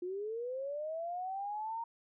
sine linear sweep, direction up, 349.2 to 932.3 Hz, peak -36 dBFS, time 0.02-1.84 s, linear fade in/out 5 ms, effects none

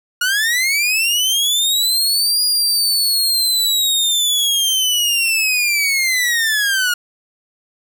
sawtooth linear two-way sweep, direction up then down, 1422 to 4884 to 1422 Hz, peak -11 dBFS, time 0.21-6.94 s, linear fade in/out 5 ms, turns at 2.43 s, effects none

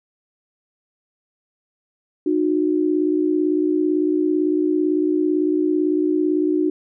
sine tone pair together, 306.1 / 364 Hz, D#4 / F#4, -28 / -28 cents, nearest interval minor third, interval 300 cents, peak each -18 / -20 dBFS, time 2.26-6.7 s, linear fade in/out 5 ms, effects none

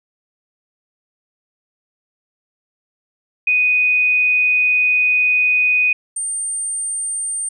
sine tone pair in turn, 2489 / 8796 Hz, D#7 / C#9, 0 / -14 cents, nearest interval octave + minor seventh, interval 2186 cents, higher second, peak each -12 / -20 dBFS, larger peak first, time 3.47-5.93 / 6.16-7.49 s, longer first, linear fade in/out 5 ms, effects none

